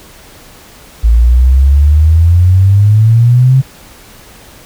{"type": "exponential sweep", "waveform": "sine", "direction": "up", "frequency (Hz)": [55, 134.7], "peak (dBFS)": -3, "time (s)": [1.03, 3.62], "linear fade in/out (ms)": 20, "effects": ["pink hiss -37 dBFS RMS until 4.65 s"]}